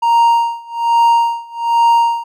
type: tone with tremolo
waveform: triangle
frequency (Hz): 932.3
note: A#5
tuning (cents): 0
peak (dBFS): -5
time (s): 0.02-2.24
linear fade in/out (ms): 10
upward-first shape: sine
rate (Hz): 1.2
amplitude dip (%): 95
effects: none